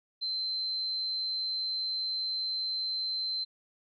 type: tone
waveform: sine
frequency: 4095 Hz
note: C8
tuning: 38 cents flat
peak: -30 dBFS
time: 0.21-3.45 s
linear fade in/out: 20 ms
effects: none